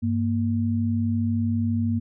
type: tone pair together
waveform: sine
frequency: 98.95 / 233.1 Hz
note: G2 / A#3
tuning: +17 / 0 cents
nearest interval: octave + minor third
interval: 1483 cents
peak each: -24 / -23 dBFS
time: 0.02-2 s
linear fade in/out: 20 ms
effects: none